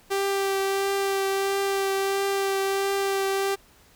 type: tone with vibrato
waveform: sawtooth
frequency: 392 Hz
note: G4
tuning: in tune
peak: -19 dBFS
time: 0.1-3.56 s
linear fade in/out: 20 ms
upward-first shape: triangle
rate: 1.5 Hz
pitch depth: 15 cents each way
effects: pink hiss -56 dBFS RMS until 3.95 s